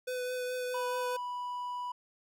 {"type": "tone with vibrato", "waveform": "square", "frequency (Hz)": 501, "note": "B4", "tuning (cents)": 25, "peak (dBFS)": -34, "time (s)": [0.07, 1.17], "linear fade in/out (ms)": 10, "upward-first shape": "triangle", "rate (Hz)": 4.7, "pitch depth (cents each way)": 17}
{"type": "tone", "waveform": "triangle", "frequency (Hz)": 984, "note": "B5", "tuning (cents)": -7, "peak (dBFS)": -33, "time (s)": [0.74, 1.92], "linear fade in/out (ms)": 5}
{"effects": []}